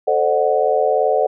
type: chord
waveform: sine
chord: D dominant seventh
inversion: second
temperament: equal with one note detuned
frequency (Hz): 440 / 523.3 / 601.4 / 740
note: A4 / C5 / D5 / F#5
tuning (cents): 0 / 0 / +41 / 0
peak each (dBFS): -19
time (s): 0.07-1.27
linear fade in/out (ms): 10
effects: none